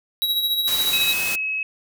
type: tone with tremolo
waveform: square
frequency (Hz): 3867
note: B7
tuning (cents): -37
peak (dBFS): -18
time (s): 0.22-1.13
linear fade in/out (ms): 0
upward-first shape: sine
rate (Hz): 14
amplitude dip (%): 50
type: noise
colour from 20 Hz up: white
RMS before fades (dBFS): -27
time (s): 0.67-1.36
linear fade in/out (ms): 10
type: tone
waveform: sine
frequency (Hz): 2567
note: E7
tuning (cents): -47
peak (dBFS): -22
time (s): 0.93-1.63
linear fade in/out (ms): 2
effects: none